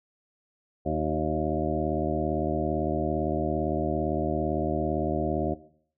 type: harmonic tone with a mistuned harmonic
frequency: 77.7 Hz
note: D#2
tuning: 2 cents flat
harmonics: 1 / 2 / 3 / 4 / 5 / 7 / 8 / 9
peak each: -33 / -33 / -33 / -33 / -33 / -33 / -33 / -33 dBFS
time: 0.85-5.55 s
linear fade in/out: 20 ms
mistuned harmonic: 5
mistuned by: -22 cents
effects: noise-tail reverb RT60 0.6 s tail -17 dB re dry